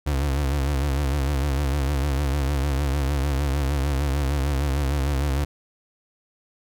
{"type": "tone with vibrato", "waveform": "35% pulse", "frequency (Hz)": 69.9, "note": "C#2", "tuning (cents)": 15, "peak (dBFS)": -19, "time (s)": [0.06, 5.45], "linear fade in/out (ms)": 10, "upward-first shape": "sine", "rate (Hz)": 6.6, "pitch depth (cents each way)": 97, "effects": []}